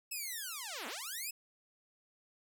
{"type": "linear two-way sweep", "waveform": "5% pulse", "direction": "down then up", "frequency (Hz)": [2640, 207.7, 2640], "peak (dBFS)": -29, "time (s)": [0.11, 1.31], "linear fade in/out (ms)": 10, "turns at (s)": 0.87, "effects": []}